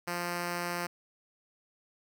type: tone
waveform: 5% pulse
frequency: 174.61 Hz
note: F3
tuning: in tune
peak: -21 dBFS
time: 0.07-0.87 s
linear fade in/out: 10 ms
effects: none